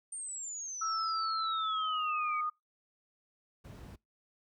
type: exponential sweep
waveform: sine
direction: down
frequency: 8930 to 2217 Hz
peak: -38 dBFS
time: 0.12-2.41 s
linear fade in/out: 5 ms
type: tone with pitch glide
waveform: sine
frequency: 1318.5 to 1230.2 Hz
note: E6 to D#6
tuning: 0 to -20 cents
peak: -31 dBFS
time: 0.81-2.5 s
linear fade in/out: 10 ms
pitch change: -120 cents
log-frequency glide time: 1.54-2.14 s
type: noise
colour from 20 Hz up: brown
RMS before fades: -46 dBFS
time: 3.64-3.96 s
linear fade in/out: 10 ms
effects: noise-tail reverb RT60 0.2 s tail -24 dB re dry + high-pass 60 Hz 12 dB/octave